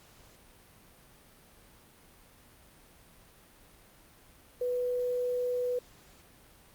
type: tone with quantisation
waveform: sine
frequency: 493.9 Hz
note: B4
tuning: in tune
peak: -28 dBFS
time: 4.61-5.79 s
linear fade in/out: 5 ms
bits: 9
effects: pink hiss -58 dBFS RMS until 6.74 s + Opus 48 kbps